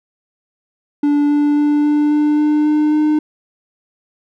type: tone with pitch steps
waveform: triangle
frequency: 290.8 / 292.7 / 294.5 / 296.4 / 298.3 / 300.2 / 302.1 / 304 Hz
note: D4 / D4 / D4 / D4 / D4 / D4 / D4 / D#4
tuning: -17 / -6 / +5 / +16 / +27 / +38 / +49 / -40 cents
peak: -9 dBFS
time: 1.03-3.19 s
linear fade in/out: 5 ms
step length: 270 ms
effects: none

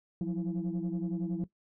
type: tone cluster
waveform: sine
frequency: 173.3 / 184 / 329.4 Hz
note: F3 / F#3 / E4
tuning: -13 / -9 / -1 cents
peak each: -33 / -32 / -35 dBFS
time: 0.21-1.44 s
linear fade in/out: 2 ms
effects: noise-tail reverb RT60 0.1 s tail -17 dB re dry + tanh soft clip ceiling -26 dBFS

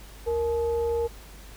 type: tone with frequency modulation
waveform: sine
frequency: 466.2 Hz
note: A#4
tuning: in tune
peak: -23 dBFS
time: 0.26-1.08 s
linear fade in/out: 20 ms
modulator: 394 Hz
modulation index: 0.45
effects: added 50 Hz sine -44 dBFS peak until 1.56 s + pink hiss -49 dBFS RMS until 1.56 s

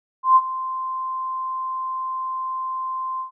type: tone with ADSR envelope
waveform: sine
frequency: 1042 Hz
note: C6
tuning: 7 cents flat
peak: -8 dBFS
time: 0.23-3.31 s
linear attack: 130 ms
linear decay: 45 ms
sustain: -16 dB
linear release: 110 ms
effects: none

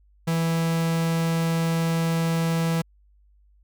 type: tone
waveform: 45% pulse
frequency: 164.81 Hz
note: E3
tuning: in tune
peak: -21 dBFS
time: 0.27-2.82 s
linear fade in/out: 10 ms
effects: added 50 Hz sine -55 dBFS peak until 3.63 s

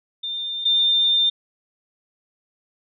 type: tone pair in turn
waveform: sine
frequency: 3604 / 3604 Hz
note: A7 / A7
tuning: +41 / +41 cents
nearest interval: unison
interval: 0 cents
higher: neither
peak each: -25 / -15 dBFS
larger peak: second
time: 0.23-0.65 / 0.65-1.3 s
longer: second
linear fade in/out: 10 ms
effects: none

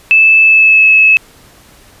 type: tone with pitch glide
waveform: sine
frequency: 2625 to 2592 Hz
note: E7 to E7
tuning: -8 to -30 cents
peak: -3 dBFS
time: 0.11-1.17 s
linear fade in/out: 0 ms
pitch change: -22 cents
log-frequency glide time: 0.42-0.87 s
effects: pink hiss -42 dBFS RMS until 2 s + resampled to 32000 Hz

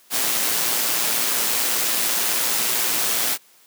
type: noise with amplitude modulation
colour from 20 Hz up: white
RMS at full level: -20 dBFS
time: 0.1-3.38 s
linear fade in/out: 50 ms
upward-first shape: sine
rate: 116 Hz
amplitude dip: 30%
effects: white hiss -54 dBFS RMS until 3.66 s + high-pass 200 Hz 12 dB/octave

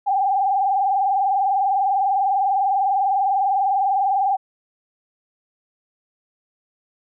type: tone with vibrato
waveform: sine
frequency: 784 Hz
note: G5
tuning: in tune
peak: -16 dBFS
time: 0.06-4.37 s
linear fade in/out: 20 ms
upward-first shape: sine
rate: 20 Hz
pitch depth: 90 cents each way
effects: none

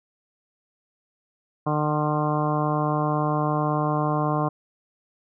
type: harmonic tone with a mistuned harmonic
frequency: 150.6 Hz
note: D3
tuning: 44 cents sharp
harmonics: 1 / 2 / 3 / 4 / 5 / 6 / 7 / 8 / 9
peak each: -25 / -28 / -32 / -30 / -29 / -36 / -28 / -36 / -41 dBFS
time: 1.66-4.49 s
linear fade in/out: 10 ms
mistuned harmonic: 9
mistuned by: +28 cents
effects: none

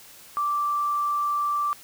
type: tone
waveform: sine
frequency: 1170 Hz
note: D6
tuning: 7 cents flat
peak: -22 dBFS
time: 0.37-1.73 s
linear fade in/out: 0 ms
effects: white hiss -48 dBFS RMS until 1.83 s

